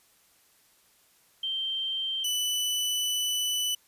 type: tone pair in turn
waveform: sine / sawtooth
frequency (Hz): 3139 / 2984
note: G7 / F#7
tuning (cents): +2 / +14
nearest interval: minor second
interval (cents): 88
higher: first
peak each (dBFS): -28 / -23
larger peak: second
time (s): 1.43-2.24 / 2.24-3.75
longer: second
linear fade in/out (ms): 5
effects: white hiss -63 dBFS RMS until 3.87 s + resampled to 32000 Hz